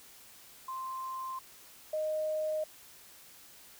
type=tone pair in turn; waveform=sine; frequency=1046.5 / 619.9 Hz; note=C6 / D#5; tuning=0 / -7 cents; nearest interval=major sixth; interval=907 cents; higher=first; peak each=-36 / -30 dBFS; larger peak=second; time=0.68-1.39 / 1.93-2.64 s; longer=neither; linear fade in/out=5 ms; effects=white hiss -55 dBFS RMS until 3.79 s